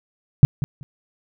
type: tone with echo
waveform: sine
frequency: 138.59 Hz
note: C#3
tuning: in tune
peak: -3 dBFS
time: 0.43-0.45 s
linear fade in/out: 0 ms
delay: 190 ms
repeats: 2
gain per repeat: -15 dB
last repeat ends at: 0.83 s
effects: none